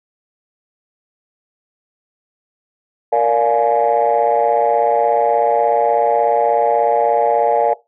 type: chord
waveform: sine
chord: Bb dominant seventh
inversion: none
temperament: just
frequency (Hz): 466.2 / 582.7 / 699.2 / 839.1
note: Bb4 / D5 / F5 / Ab5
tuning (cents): 0 / -14 / +2 / +18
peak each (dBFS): -16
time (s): 3.12-7.74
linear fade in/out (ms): 10
effects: noise-tail reverb RT60 0.2 s tail -18 dB re dry + tanh soft clip ceiling -5 dBFS